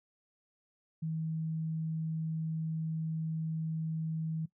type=tone; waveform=sine; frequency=160 Hz; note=D#3; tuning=49 cents sharp; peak=-32 dBFS; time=1.02-4.46 s; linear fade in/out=10 ms; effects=noise-tail reverb RT60 0.1 s tail -19 dB re dry